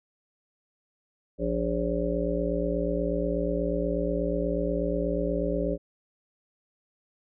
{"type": "harmonic tone with a mistuned harmonic", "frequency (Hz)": 58.27, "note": "A#1", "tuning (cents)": 0, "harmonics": [1, 3, 5, 7, 9, 10], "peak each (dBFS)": [-32, -32, -32, -32, -32, -32], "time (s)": [1.38, 5.78], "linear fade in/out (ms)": 50, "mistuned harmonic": 10, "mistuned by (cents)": -30, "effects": []}